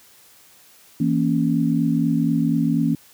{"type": "chord", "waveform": "sine", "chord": "A# diminished", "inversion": "second", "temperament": "equal", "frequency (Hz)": [164.81, 233.1, 277.2], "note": ["E3", "A#3", "C#4"], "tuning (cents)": [0, 0, 0], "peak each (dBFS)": -21, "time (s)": [1, 2.95], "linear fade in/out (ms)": 5, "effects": ["white hiss -51 dBFS RMS until 3.13 s", "high-pass 60 Hz 12 dB/octave"]}